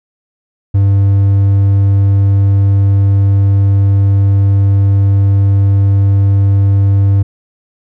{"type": "tone", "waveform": "triangle", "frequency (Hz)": 98.9, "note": "G2", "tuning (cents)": 16, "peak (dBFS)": -4, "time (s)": [0.74, 7.23], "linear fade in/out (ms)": 10, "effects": []}